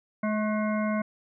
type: harmonic tone with a mistuned harmonic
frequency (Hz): 213.2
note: G#3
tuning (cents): +46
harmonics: 1 / 3 / 5 / 7 / 9 / 10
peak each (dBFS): -26 / -31 / -35 / -38 / -48 / -39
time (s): 0.23-1.02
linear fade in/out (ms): 5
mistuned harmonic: 5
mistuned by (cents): +26
effects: none